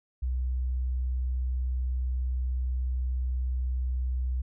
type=tone; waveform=sine; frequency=63.1 Hz; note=B1; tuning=38 cents sharp; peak=-26 dBFS; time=0.22-4.42 s; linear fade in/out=10 ms; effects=none